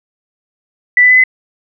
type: tone with pitch steps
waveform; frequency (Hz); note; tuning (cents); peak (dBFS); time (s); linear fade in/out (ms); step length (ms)
sine; 1975.5 / 1993.8 / 2012 / 2031; B6 / B6 / B6 / B6; 0 / +16 / +32 / +48; -4; 0.97-1.238; 2; 67
effects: none